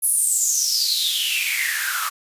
white noise with high-pass filter sweep, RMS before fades -21 dBFS, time 0.02-2.1 s, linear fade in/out 20 ms, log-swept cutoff 11000 to 1200 Hz, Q 9.6, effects resampled to 32000 Hz

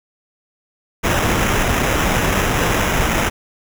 pink noise with sample-and-hold, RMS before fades -17 dBFS, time 1.03-3.3 s, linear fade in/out 20 ms, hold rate 4410 Hz, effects none

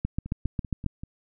two click trains, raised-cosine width 5 ms, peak -14 / -24 dBFS, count 7 / 5, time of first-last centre 0.05-0.863 / 0.26-1.035 s, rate 7.38 / 5.16 Hz, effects none

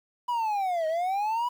triangle linear two-way sweep, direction down then up, 987.8 to 622.3 to 987.8 Hz, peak -23 dBFS, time 0.28-1.49 s, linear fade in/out 10 ms, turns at 0.87 s, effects 9-bit

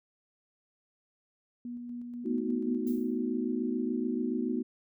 sine tone with tremolo, 241.6 Hz, B3, 38 cents flat, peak -36 dBFS, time 1.65-2.98 s, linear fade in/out 2 ms, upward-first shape square, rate 4.1 Hz, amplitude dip 25%
sine chord, B dominant seventh, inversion third, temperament equal with one note detuned, 220 / 246.9 / 314.2 / 370 Hz, A3 / B3 / D#4 / F#4, 0 / 0 / +17 / 0 cents, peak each -36 / -31 / -36 / -36 dBFS, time 2.24-4.63 s, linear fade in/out 20 ms
violet noise with exponential decay, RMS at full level -47 dBFS, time 2.87-3.22 s, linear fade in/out 0 ms, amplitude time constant 75 ms
effects none

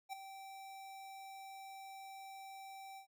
square tone with ADSR envelope, 777 Hz, G5, 16 cents flat, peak -40 dBFS, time 0.09-3.07 s, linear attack 39 ms, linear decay 7 ms, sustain -10 dB, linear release 96 ms, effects none

